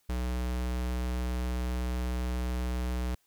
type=tone; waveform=square; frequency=61.74 Hz; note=B1; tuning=in tune; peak=-30 dBFS; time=0.09-3.15 s; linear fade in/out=5 ms; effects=white hiss -71 dBFS RMS until 3.26 s